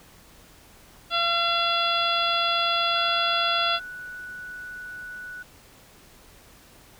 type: harmonic tone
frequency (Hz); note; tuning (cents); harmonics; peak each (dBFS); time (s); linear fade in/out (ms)
682; F5; -41; 1 / 2 / 3 / 4 / 5 / 6 / 7; -29 / -25 / -37 / -29 / -26 / -34 / -36; 1.1-3.8; 50
type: tone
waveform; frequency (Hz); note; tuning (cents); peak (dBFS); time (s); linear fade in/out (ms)
sine; 1478; F#6; -2; -35; 2.95-5.43; 10
effects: pink hiss -52 dBFS RMS until 6.99 s